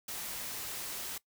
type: noise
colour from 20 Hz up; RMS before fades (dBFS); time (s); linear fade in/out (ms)
white; -40; 0.08-1.18; 5
effects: noise-tail reverb RT60 0.1 s tail -20 dB re dry